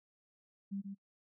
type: tone with echo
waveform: sine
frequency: 197.5 Hz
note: G3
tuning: 13 cents sharp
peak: -36 dBFS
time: 0.71-0.82 s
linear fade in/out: 20 ms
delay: 130 ms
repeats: 1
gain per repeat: -5 dB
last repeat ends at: 0.95 s
effects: noise-tail reverb RT60 0.1 s tail -24 dB re dry